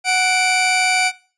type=tone pair together; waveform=sawtooth; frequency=740 / 2333 Hz; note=F#5 / D7; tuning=0 / -12 cents; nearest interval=octave + minor sixth; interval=1988 cents; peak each=-14 dBFS; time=0.04-1.12 s; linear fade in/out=50 ms; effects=noise-tail reverb RT60 0.4 s tail -20 dB re dry + resampled to 24000 Hz